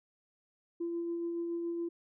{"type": "tone with tremolo", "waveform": "sine", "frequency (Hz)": 340, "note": "F4", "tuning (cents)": -46, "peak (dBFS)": -31, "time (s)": [0.8, 1.89], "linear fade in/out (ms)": 10, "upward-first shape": "sine", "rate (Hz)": 7.1, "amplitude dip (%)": 25, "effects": ["tanh soft clip ceiling -28 dBFS"]}